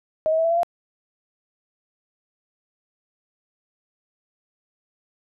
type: tone with pitch steps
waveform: sine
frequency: 628 / 640.1 / 652.4 / 665 / 677.8 / 690.8 Hz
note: D#5 / D#5 / E5 / E5 / E5 / F5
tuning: +16 / +49 / -18 / +15 / +48 / -19 cents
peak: -17 dBFS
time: 0.26-0.632 s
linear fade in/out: 0 ms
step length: 62 ms
effects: none